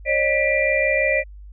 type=tone cluster; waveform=sine; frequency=542 / 608 / 1966 / 2380 Hz; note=C#5 / D#5 / B6 / D7; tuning=-39 / -40 / -8 / +22 cents; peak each=-22 dBFS; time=0.05-1.24 s; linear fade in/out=50 ms; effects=added 50 Hz sine -37 dBFS peak until 1.52 s